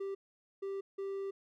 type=tone bursts at uneven times; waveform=triangle; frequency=392 Hz; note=G4; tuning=in tune; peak=-34 dBFS; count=3; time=0-0.15 / 0.62-0.81 / 0.98-1.31 s; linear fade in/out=10 ms; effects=none